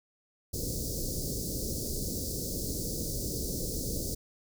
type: band-stop noise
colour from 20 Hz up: pink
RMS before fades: -34 dBFS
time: 0.53-4.15 s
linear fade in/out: 10 ms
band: 540 to 4600 Hz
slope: 48 dB/octave
effects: none